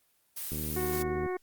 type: noise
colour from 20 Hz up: blue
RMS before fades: -37 dBFS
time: 0.36-1.03 s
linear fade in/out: 10 ms
type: click train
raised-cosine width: 3 ms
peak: -25 dBFS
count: 58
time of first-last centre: 0.52-1.261 s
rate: 76.9 Hz
type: harmonic tone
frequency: 366.7 Hz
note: F#4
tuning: 15 cents flat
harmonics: 1 / 2 / 3 / 4 / 5 / 6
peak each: -31 / -40 / -42 / -48 / -45 / -47 dBFS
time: 0.76-1.37 s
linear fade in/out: 5 ms
effects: white hiss -70 dBFS RMS until 1.42 s + Opus 32 kbps